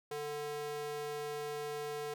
square tone with high-pass filter, 147.7 Hz, D3, 10 cents sharp, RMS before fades -40 dBFS, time 0.11-2.14 s, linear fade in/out 5 ms, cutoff 430 Hz, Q 1.8, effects none

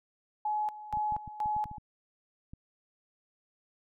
sine tone with tremolo, 847 Hz, G#5, 34 cents sharp, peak -28 dBFS, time 0.45-1.78 s, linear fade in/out 5 ms, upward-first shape square, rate 2.1 Hz, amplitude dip 80%
clicks, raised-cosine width 5 ms, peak -33 dBFS, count 11, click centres 0.937 / 0.972 / 1.123 / 1.165 / 1.277 / 1.459 / 1.565 / 1.657 / 1.714 / 1.782 / 2.535 s
effects none

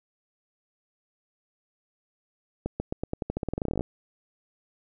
accelerating click train, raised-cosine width 2 ms, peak -15 dBFS, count 21, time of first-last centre 2.66-3.809 s, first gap 140 ms, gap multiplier 0.89, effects none

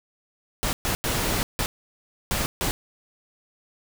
pink noise bursts at uneven times, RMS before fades -25 dBFS, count 6, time 0.63-0.73 / 0.85-0.95 / 1.04-1.43 / 1.59-1.66 / 2.31-2.46 / 2.61-2.71 s, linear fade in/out 0 ms, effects none

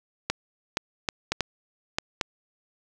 clicks, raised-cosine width 0.2 ms, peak -7 dBFS, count 7, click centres 0.3 / 0.771 / 1.088 / 1.32 / 1.407 / 1.985 / 2.212 s, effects none

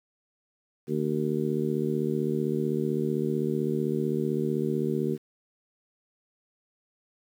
harmonic tone, 75.7 Hz, D#2, 47 cents flat, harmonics 2 / 3 / 4 / 5 / 6, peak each -31 / -30 / -34 / -29 / -35 dBFS, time 0.87-5.18 s, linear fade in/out 50 ms, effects 9-bit

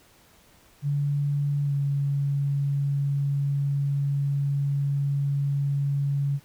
sine tone with pitch glide, 143.3 to 140.76 Hz, D3 to C#3, -42 to +27 cents, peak -22 dBFS, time 0.82-6.4 s, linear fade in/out 50 ms, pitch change -31 cents, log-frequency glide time 1.64-1.73 s, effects pink hiss -57 dBFS RMS until 6.44 s

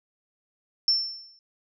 sine tone with exponential decay, 5380 Hz, E8, 34 cents sharp, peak -16 dBFS, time 0.88-1.39 s, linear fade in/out 1 ms, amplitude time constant 110 ms, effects none

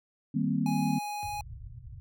sine chord, C minor seventh, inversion first, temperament equal, 155.56 / 196 / 233.1 / 261.6 Hz, Eb3 / G3 / Bb3 / C4, 0 / 0 / 0 / 0 cents, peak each -31 dBFS, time 0.34-0.99 s, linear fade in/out 10 ms
square tone, 830.6 Hz, G#5, in tune, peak -34 dBFS, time 0.66-1.41 s, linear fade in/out 2 ms
white low-pass noise, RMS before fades -44 dBFS, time 1.23-2 s, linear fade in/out 0 ms, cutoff 130 Hz, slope 96 dB/octave
effects none

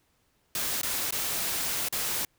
white noise with dropouts, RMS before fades -30 dBFS, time 0.55-2.25 s, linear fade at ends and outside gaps 2 ms, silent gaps 0.815-0.831 / 1.108-1.124 / 1.886-1.925 s, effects pink hiss -70 dBFS RMS until 2.38 s

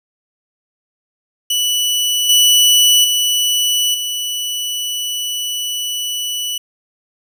sawtooth tone with level steps, 2960 Hz, F#7, in tune, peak -11 / -5 / -10 / -16 dBFS, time 1.5-6.58 s, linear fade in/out 5 ms, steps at 2.29 / 3.04 / 3.94 s, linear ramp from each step 5 ms, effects none

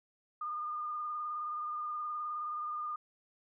sine tone with vibrato, 1215 Hz, D#6, 42 cents flat, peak -35 dBFS, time 0.41-2.96 s, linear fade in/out 5 ms, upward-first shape triangle, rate 19 Hz, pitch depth 31 cents each way, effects none

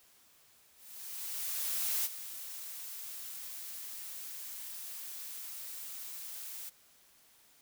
blue noise with ADSR envelope, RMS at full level -32 dBFS, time 0.75-6.7 s, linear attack 1300 ms, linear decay 28 ms, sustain -12 dB, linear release 15 ms, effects white hiss -64 dBFS RMS until 7.61 s

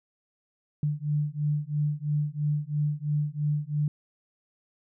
sine beating tone pair, 147 / 150 Hz, D3 / D3, +2 / +37 cents, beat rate 3 Hz, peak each -28 dBFS, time 0.83-3.88 s, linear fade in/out 2 ms, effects none

